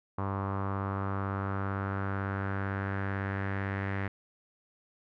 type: tone with low-pass filter sweep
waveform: sawtooth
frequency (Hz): 97.9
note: G2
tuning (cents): -2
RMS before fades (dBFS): -33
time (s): 0.18-4.08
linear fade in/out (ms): 5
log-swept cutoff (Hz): 1100 to 1900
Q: 3.8
effects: none